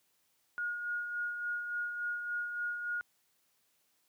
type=tone with tremolo; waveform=sine; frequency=1436 Hz; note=F6; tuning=48 cents sharp; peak=-32 dBFS; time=0.58-3.01 s; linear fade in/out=0 ms; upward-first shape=sine; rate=3.5 Hz; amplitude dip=45%; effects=white hiss -74 dBFS RMS until 4.08 s + high-pass 80 Hz 12 dB/octave